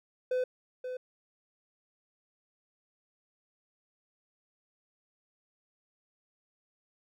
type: tone with echo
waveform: triangle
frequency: 506 Hz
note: B4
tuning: 42 cents sharp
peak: -25 dBFS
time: 0.31-0.44 s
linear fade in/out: 5 ms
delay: 530 ms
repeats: 1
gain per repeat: -8 dB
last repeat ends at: 0.97 s
effects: none